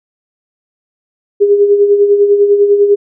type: tone with tremolo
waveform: sine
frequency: 406.7 Hz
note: G#4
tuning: 36 cents flat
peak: -3 dBFS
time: 1.4-2.96 s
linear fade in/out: 20 ms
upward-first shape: sine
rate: 10 Hz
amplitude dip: 55%
effects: none